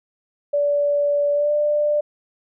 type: tone with pitch glide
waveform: sine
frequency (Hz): 578 to 593.2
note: D5 to D5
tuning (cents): -28 to +17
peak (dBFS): -16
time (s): 0.53-2.01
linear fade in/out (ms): 10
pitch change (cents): +45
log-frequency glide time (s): 1.33-1.52
effects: none